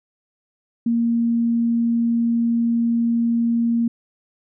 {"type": "tone", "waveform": "sine", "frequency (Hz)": 233.1, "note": "A#3", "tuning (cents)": 0, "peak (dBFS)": -16, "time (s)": [0.86, 3.88], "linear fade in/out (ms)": 5, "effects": []}